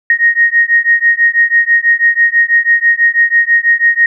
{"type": "beating tone pair", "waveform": "sine", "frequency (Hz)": [1864.7, 1870.8], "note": ["A#6", "A#6"], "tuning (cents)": [0, 6], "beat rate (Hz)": 6.1, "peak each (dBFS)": -10, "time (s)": [0.1, 4.06], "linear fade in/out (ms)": 2, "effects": []}